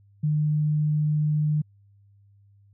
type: tone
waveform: sine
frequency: 151.2 Hz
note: D#3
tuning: 49 cents flat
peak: -20 dBFS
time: 0.23-1.62 s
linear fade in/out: 10 ms
effects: added 100 Hz sine -54 dBFS peak until 2.73 s